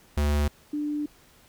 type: tone pair in turn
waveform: square / sine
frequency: 73.42 / 296.2 Hz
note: D2 / D4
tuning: 0 / +15 cents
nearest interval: 2 octaves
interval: 2415 cents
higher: second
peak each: -22 / -26 dBFS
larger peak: first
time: 0.17-0.48 / 0.73-1.06 s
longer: second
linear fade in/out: 5 ms
effects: pink hiss -57 dBFS RMS until 1.48 s